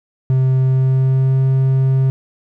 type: tone with pitch glide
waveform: triangle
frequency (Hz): 130.81 to 132.79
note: C3 to C3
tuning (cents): 0 to +26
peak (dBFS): -9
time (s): 0.3-2.1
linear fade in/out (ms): 0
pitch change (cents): +26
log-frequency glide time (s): 0.6-1.43
effects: none